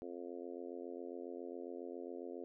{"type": "harmonic tone", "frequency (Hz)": 87.31, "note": "F2", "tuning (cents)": 0, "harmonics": [3, 4, 5, 6, 7, 8], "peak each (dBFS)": [-50, -48, -49, -52, -57, -59], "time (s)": [0.02, 2.44], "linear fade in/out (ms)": 0, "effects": []}